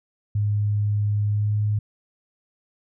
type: tone with pitch glide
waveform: sine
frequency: 103.83 to 105.1 Hz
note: G#2 to G#2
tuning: 0 to +21 cents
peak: -19 dBFS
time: 0.35-1.79 s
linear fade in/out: 5 ms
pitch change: +21 cents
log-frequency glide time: 1.27-1.54 s
effects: none